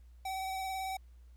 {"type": "tone with vibrato", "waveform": "square", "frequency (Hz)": 763, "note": "G5", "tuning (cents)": -47, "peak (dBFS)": -36, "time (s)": [0.25, 0.97], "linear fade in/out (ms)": 5, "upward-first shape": "triangle", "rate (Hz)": 18, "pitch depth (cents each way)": 22, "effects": ["added 60 Hz sine -53 dBFS peak until 1.36 s", "pink hiss -75 dBFS RMS until 1.36 s"]}